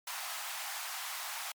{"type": "high-pass noise", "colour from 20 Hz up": "pink", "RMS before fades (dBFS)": -40, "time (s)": [0.07, 1.52], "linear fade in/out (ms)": 5, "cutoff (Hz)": 720, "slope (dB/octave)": 48, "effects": ["MP3 96 kbps"]}